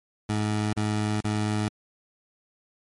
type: tone bursts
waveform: 20% pulse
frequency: 106.1 Hz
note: G#2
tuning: 38 cents sharp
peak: -19 dBFS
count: 3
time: 0.29-1.684 s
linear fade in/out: 5 ms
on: 440 ms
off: 37 ms
effects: MP3 48 kbps